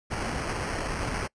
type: noise with sample-and-hold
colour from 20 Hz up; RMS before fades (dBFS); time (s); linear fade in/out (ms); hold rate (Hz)
pink; -31; 0.1-1.28; 20; 3675
effects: noise-tail reverb RT60 0.1 s tail -25 dB re dry + resampled to 22050 Hz